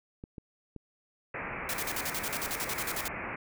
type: clicks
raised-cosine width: 3 ms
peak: -29 dBFS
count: 3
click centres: 0.239 / 0.382 / 0.763 s
type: low-pass noise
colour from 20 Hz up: white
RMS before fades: -38 dBFS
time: 1.34-3.36 s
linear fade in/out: 5 ms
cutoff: 2500 Hz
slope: 96 dB/octave
type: noise with tremolo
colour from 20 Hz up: white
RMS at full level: -34 dBFS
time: 1.69-3.08 s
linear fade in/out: 2 ms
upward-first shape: square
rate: 11 Hz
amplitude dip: 75%
effects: none